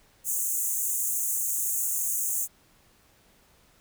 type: high-pass noise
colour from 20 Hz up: pink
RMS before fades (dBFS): -28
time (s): 0.24-2.48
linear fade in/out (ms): 50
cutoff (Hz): 6400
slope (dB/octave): 96
effects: pink hiss -61 dBFS RMS until 3.8 s